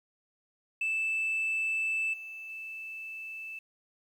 sine tone with level steps, 2637 Hz, E7, in tune, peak -26 / -40 / -38 dBFS, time 0.81-3.59 s, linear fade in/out 5 ms, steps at 2.13 / 2.49 s, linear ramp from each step 10 ms, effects tanh soft clip ceiling -25 dBFS + 10-bit

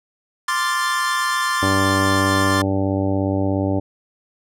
45% pulse chord, D minor seventh, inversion third, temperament equal, 1046.5 / 1174.7 / 1396.9 / 1760 Hz, C6 / D6 / F6 / A6, 0 / 0 / 0 / 0 cents, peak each -22 / -25 / -28 / -23 dBFS, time 0.48-2.62 s, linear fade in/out 5 ms
harmonic tone, 97 Hz, G2, 18 cents flat, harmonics 1 / 2 / 3 / 4 / 5 / 6 / 7 / 8 / 9, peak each -22 / -27 / -21 / -29 / -31 / -26 / -38 / -32 / -36 dBFS, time 1.62-3.8 s, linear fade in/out 10 ms
effects low-pass 12000 Hz 12 dB/octave

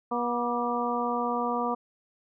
harmonic tone with a mistuned harmonic, 241.1 Hz, B3, 41 cents flat, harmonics 1 / 2 / 3 / 4 / 5, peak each -32 / -32 / -32 / -32 / -32 dBFS, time 0.11-1.75 s, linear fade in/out 10 ms, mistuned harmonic 5, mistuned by -37 cents, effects none

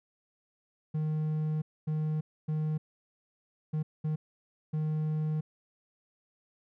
triangle tone bursts at uneven times, 154.6 Hz, D#3, 11 cents flat, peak -26 dBFS, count 6, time 0.94-1.62 / 1.87-2.21 / 2.48-2.78 / 3.73-3.83 / 4.04-4.16 / 4.73-5.41 s, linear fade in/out 10 ms, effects none

